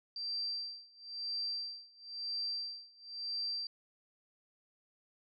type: tone with tremolo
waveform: sine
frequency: 4699 Hz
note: D8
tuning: in tune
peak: -34 dBFS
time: 0.16-3.67 s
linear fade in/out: 2 ms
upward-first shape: sine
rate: 0.99 Hz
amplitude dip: 95%
effects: none